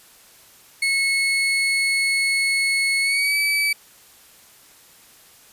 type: tone with pitch glide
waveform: 35% pulse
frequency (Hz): 2190 to 2296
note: C#7 to D7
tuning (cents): -22 to -40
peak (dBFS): -16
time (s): 0.82-3.73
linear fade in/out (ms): 5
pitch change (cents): +82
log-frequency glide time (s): 3.01-3.36
effects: white hiss -50 dBFS RMS until 5.52 s + resampled to 32000 Hz